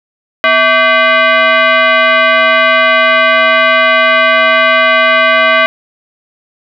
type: tone with frequency modulation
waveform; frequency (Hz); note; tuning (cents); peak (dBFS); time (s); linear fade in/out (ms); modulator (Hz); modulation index
sine; 250.8; B3; +27; -5; 0.44-5.66; 0; 899; 2.6
effects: none

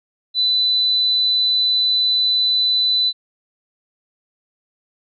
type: tone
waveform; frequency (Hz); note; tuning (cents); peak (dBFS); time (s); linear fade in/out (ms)
sine; 3997; B7; +20; -14; 0.34-3.13; 50
effects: none

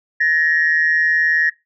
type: tone pair together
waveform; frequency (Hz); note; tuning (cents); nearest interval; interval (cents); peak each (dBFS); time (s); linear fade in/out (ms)
sine; 1720 / 1879; A6 / A#6; -40 / +13; major second; 153; -15 / -15; 0.2-1.5; 10
effects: noise-tail reverb RT60 0.2 s tail -19 dB re dry + tanh soft clip ceiling -6 dBFS

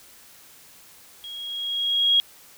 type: tone with level ramp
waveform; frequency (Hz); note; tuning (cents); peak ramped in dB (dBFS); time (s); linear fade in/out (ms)
sine; 3290; G#7; -17; -35 to -14; 1.24-2.2; 0
effects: white hiss -50 dBFS RMS until 2.57 s

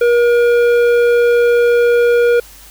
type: tone with tanh clipping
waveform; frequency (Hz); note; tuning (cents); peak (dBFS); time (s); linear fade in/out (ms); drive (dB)
triangle; 477.1; A#4; +40; -10; 0.01-2.4; 5; 15
effects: added 50 Hz sine -42 dBFS peak until 2.7 s + white hiss -40 dBFS RMS until 2.7 s

